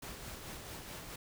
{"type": "noise with tremolo", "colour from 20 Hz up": "pink", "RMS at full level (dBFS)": -45, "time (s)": [0.02, 1.16], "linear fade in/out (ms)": 5, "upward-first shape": "sine", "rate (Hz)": 4.6, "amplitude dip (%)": 35, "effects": []}